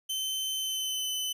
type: tone with pitch glide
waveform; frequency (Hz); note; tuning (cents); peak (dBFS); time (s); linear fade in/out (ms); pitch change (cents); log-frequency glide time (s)
sawtooth; 3076 to 3028; G7 to F#7; -33 to +39; -27; 0.09-1.33; 10; -28; 0.55-1.11
effects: none